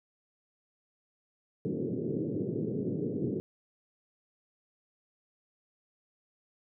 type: band-pass noise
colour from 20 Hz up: white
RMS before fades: -33 dBFS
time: 1.65-3.4 s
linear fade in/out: 0 ms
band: 110 to 440 Hz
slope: 48 dB/octave
effects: none